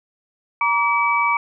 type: tone cluster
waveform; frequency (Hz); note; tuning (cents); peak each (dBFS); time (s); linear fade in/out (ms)
sine; 943 / 1155 / 2292; A#5 / D6 / D7; +20 / -29 / -43; -20; 0.61-1.37; 2
effects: none